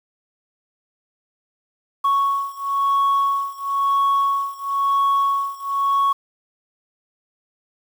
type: beating tone pair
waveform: sine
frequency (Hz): 1108.7 / 1109.69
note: C#6 / C#6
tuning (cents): 0 / +1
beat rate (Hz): 0.99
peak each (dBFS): -18 / -19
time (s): 2.04-6.13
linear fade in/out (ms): 10
effects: tanh soft clip ceiling -13 dBFS + 7-bit